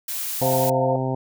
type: noise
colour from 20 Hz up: blue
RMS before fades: -28 dBFS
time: 0.08-0.7 s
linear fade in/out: 5 ms
type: harmonic tone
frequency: 130.81 Hz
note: C3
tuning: in tune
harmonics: 1 / 2 / 3 / 4 / 5 / 6 / 7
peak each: -25 / -28 / -30 / -31 / -32 / -33 / -33 dBFS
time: 0.41-1.15 s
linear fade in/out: 5 ms
type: chord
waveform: sine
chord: F major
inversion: second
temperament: equal with one note detuned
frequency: 523.3 / 698.5 / 901.6 Hz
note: C5 / F5 / A5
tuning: 0 / 0 / +42 cents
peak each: -22 / -25 / -28 dBFS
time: 0.42-0.96 s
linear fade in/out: 2 ms
effects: none